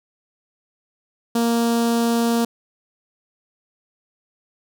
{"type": "tone with notch filter", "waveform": "sawtooth", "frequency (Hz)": 233.1, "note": "A#3", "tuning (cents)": 0, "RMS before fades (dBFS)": -19, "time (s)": [1.35, 2.45], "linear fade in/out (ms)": 5, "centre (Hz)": 2100, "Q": 1.1, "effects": []}